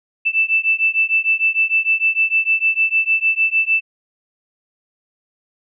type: beating tone pair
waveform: sine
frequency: 2645 / 2651.6 Hz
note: E7 / E7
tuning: +5 / +10 cents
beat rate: 6.6 Hz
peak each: -17 dBFS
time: 0.25-3.81 s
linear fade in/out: 20 ms
effects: none